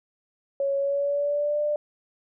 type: tone with pitch glide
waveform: sine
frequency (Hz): 554.4 to 594.2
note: C#5 to D5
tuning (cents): 0 to +20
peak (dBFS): -22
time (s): 0.6-1.76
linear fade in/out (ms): 2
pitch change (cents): +120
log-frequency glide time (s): 0.77-1.6
effects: none